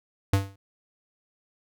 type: tone with exponential decay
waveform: square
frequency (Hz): 98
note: G2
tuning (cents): 0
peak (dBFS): -16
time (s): 0.33-0.56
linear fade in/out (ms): 5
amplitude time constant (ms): 49
effects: none